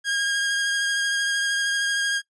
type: tone with vibrato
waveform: sawtooth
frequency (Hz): 1625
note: G#6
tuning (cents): -38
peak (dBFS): -18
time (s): 0.04-2.22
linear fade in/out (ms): 50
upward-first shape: sine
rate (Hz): 13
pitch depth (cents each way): 13
effects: noise-tail reverb RT60 0.1 s tail -21 dB re dry + resampled to 22050 Hz